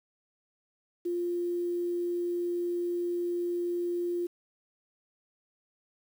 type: tone with quantisation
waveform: sine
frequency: 349.2 Hz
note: F4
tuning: in tune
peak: -28 dBFS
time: 1.05-4.27 s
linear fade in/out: 10 ms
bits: 9
effects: none